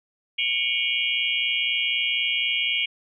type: tone cluster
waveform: sine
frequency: 2231 / 2403 / 2820 / 2944 / 3240 Hz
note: C#7 / D7 / F7 / F#7 / G#7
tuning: +11 / +39 / +16 / -9 / -43 cents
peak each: -28 dBFS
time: 0.38-2.86 s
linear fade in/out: 10 ms
effects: none